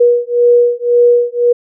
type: beating tone pair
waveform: sine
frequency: 480.6 / 482.5 Hz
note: B4 / B4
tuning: -47 / -40 cents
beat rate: 1.9 Hz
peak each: -10 dBFS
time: 0-1.53 s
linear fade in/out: 10 ms
effects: none